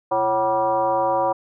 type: tone with frequency modulation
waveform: sine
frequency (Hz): 759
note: F#5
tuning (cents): +44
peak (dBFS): -17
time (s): 0.11-1.33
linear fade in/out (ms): 10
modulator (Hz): 209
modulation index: 1.5
effects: none